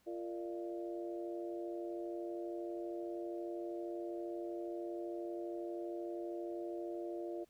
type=harmonic tone with a mistuned harmonic; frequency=115 Hz; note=A#2; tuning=23 cents flat; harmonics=3 / 4 / 5 / 6; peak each=-41 / -49 / -47 / -51 dBFS; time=0.06-7.45 s; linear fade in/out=20 ms; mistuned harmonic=5; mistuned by=+66 cents; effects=pink hiss -73 dBFS RMS until 7.49 s